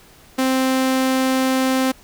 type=tone; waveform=sawtooth; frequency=261.6 Hz; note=C4; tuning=in tune; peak=-12 dBFS; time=0.38-1.92 s; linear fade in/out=10 ms; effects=pink hiss -48 dBFS RMS until 2.03 s